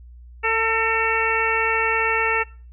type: harmonic tone with a mistuned harmonic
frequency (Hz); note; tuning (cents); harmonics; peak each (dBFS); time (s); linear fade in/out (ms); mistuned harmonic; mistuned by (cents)
448.1; A4; +32; 1 / 2 / 3 / 4 / 5 / 6; -25 / -25 / -25 / -25 / -25 / -25; 0.43-2.44; 20; 4; +20
effects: noise-tail reverb RT60 0.4 s tail -22 dB re dry + added 60 Hz sine -40 dBFS peak until 2.72 s